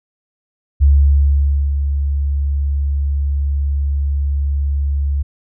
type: tone with ADSR envelope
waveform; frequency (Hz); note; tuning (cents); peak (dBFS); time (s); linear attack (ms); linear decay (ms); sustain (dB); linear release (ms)
sine; 70.5; C#2; +30; -6; 0.8-5.23; 27; 890; -8; 13
effects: none